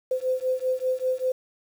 sine beating tone pair, 511 / 516.1 Hz, C5 / C5, -41 / -24 cents, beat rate 5.1 Hz, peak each -26 dBFS, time 0.11-1.32 s, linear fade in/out 5 ms, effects 8-bit

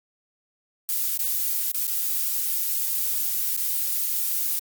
violet noise with dropouts, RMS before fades -25 dBFS, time 0.89-4.59 s, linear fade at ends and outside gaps 0 ms, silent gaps 1.174-1.192 / 1.716-1.745 / 1.869-1.878 / 3.565-3.575 s, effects Opus 48 kbps

